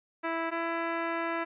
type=tone pair in turn; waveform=10% pulse; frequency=329.6 / 333.2 Hz; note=E4 / E4; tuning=0 / +19 cents; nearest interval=unison; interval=19 cents; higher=second; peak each=-21 dBFS; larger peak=neither; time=0.23-0.51 / 0.51-1.45 s; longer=second; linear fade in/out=20 ms; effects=resampled to 8000 Hz